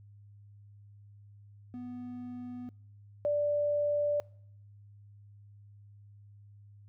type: tone pair in turn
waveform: triangle / sine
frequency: 246.9 / 586.1 Hz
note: B3 / D5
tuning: 0 / -4 cents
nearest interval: octave + minor third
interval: 1496 cents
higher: second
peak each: -37 / -26 dBFS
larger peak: second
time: 1.74-2.69 / 3.25-4.2 s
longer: neither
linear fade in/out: 0 ms
effects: noise-tail reverb RT60 0.7 s tail -26 dB re dry + added 102 Hz sine -52 dBFS peak until 6.88 s